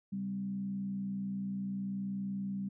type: tone with frequency modulation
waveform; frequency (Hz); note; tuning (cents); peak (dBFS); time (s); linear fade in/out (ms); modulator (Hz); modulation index
sine; 196; G3; 0; -34; 0.12-2.69; 10; 60.6; 0.41
effects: none